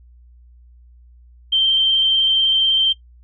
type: tone with vibrato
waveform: sine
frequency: 3136 Hz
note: G7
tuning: in tune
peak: -12 dBFS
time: 1.52-2.93 s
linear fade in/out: 10 ms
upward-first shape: triangle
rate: 16 Hz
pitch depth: 20 cents each way
effects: noise-tail reverb RT60 0.1 s tail -18 dB re dry + added 60 Hz sine -44 dBFS peak until 3.23 s